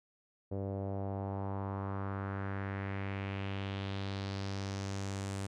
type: tone with low-pass filter sweep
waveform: sawtooth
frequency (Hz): 98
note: G2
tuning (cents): 0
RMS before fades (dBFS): -38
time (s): 0.51-5.47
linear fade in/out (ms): 10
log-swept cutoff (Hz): 520 to 8800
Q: 2.4
effects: none